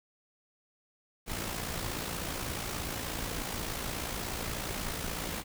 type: noise with amplitude modulation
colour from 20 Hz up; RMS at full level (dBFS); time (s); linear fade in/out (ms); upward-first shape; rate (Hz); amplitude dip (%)
pink; -34; 1.26-5.44; 50; sine; 56.6; 50
effects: none